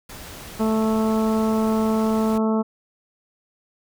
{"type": "noise", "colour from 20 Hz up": "pink", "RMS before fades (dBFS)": -38, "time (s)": [0.09, 2.38], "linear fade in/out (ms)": 5}
{"type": "harmonic tone", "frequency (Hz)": 219.8, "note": "A3", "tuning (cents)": -2, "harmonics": [1, 2, 3, 4, 5, 6], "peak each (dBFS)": [-19, -25, -29, -31, -33, -35], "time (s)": [0.59, 2.63], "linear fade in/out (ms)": 20}
{"effects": []}